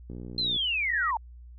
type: click train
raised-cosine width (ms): 3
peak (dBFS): -27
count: 29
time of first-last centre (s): 0.1-0.563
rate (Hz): 60.5
type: linear sweep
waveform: sine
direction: down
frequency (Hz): 4186 to 839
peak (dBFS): -25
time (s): 0.38-1.17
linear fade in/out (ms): 2
type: tone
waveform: sine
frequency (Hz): 1900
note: A#6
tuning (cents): +33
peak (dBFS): -29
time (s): 0.89-1.11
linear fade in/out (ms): 5
effects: added 60 Hz sine -44 dBFS peak until 1.58 s